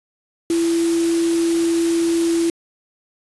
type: tone in noise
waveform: sine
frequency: 334.5 Hz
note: E4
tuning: 25 cents sharp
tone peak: -15 dBFS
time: 0.5-2.5 s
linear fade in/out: 2 ms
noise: white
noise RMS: -29 dBFS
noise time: 0.5-2.5 s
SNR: +11 dB
effects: resampled to 24000 Hz